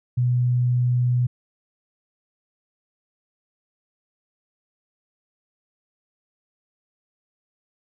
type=tone; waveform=sine; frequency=123.47 Hz; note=B2; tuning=in tune; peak=-17 dBFS; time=0.17-1.27 s; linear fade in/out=10 ms; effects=none